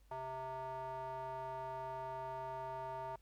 square tone with band-pass filter, 130.81 Hz, C3, in tune, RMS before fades -44 dBFS, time 0.11-3.16 s, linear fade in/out 5 ms, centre 820 Hz, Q 9.1, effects added 50 Hz sine -63 dBFS peak until 3.21 s + pink hiss -75 dBFS RMS until 3.21 s

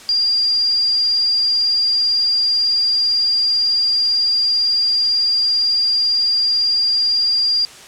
sine tone, 4794 Hz, D8, 35 cents sharp, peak -13 dBFS, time 0.09-7.65 s, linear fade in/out 0 ms, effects white hiss -39 dBFS RMS until 7.87 s + low-pass 8000 Hz 12 dB/octave

